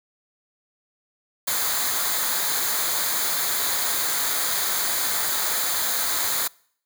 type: noise with comb filter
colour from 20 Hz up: white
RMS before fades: -24 dBFS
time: 1.47-6.48 s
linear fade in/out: 10 ms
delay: 0.36 ms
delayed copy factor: -0.65
effects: noise-tail reverb RT60 0.6 s tail -25 dB re dry